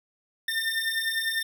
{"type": "beating tone pair", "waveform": "25% pulse", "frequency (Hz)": [1800, 1810], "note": ["A6", "A6"], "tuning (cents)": [39, 48], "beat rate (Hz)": 10, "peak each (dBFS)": -25, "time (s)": [0.48, 1.43], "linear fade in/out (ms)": 5, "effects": []}